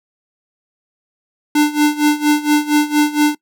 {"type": "tone with tremolo", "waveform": "square", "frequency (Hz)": 297.8, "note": "D4", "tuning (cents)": 24, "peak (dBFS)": -9, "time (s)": [1.55, 3.35], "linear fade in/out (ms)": 5, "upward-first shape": "sine", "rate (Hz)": 4.3, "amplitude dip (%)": 85, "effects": ["noise-tail reverb RT60 0.1 s tail -21 dB re dry"]}